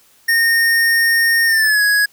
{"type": "tone with pitch glide", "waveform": "square", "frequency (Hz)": [1840, 1667.9], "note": ["A#6", "G#6"], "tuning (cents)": [-23, 7], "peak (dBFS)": -12, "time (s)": [0.28, 2.06], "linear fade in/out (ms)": 10, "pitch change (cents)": -170, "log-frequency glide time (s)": [1.46, 1.82], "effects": ["white hiss -52 dBFS RMS until 2.12 s"]}